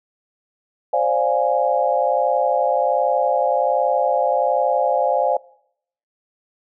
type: chord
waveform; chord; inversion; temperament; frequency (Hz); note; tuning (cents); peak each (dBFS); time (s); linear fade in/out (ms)
sine; D half-diminished seventh; third; equal with one note detuned; 526 / 587.3 / 698.5 / 830.6; C5 / D5 / F5 / Ab5; +9 / 0 / 0 / 0; -21; 0.93-5.37; 5
effects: noise-tail reverb RT60 0.7 s tail -23 dB re dry